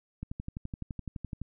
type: click train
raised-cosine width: 5 ms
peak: -24 dBFS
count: 15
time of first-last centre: 0.23-1.416 s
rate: 11.8 Hz
effects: none